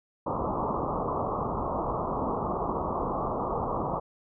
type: low-pass noise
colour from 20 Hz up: white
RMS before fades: -30 dBFS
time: 0.26-4 s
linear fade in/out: 10 ms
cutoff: 1200 Hz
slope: 96 dB/octave
effects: none